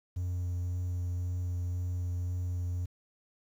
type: tone with vibrato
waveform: triangle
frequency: 89.1 Hz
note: F2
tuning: 35 cents sharp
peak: -28 dBFS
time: 0.16-2.86 s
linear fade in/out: 10 ms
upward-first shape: sine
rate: 1.9 Hz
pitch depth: 12 cents each way
effects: tanh soft clip ceiling -24 dBFS + 10-bit